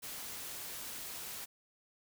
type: noise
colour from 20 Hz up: white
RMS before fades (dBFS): -44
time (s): 0.02-1.46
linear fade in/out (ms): 20
effects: none